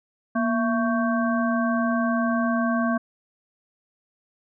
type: harmonic tone with a mistuned harmonic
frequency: 223.1 Hz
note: A3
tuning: 24 cents sharp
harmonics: 1 / 3 / 5 / 7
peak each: -22 / -27 / -29 / -30 dBFS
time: 0.35-2.98 s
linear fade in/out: 10 ms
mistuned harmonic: 1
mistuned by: +100 cents
effects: none